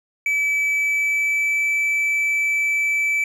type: tone with pitch glide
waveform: triangle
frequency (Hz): 2300 to 2313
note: D7 to D7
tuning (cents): -37 to -27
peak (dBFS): -16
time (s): 0.26-3.24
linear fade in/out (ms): 2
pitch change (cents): +10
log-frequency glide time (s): 0.73-1.66
effects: none